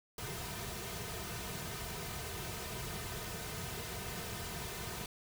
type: noise with comb filter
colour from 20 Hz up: pink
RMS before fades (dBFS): -42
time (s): 0.18-5.06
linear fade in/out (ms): 2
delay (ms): 3.6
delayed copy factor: -0.75
effects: none